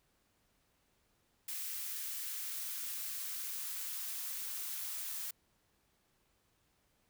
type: noise with high-pass filter sweep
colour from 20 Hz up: blue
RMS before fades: -41 dBFS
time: 1.48-5.31 s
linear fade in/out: 5 ms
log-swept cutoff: 1500 to 890 Hz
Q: 1.1
effects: pink hiss -75 dBFS RMS until 7.09 s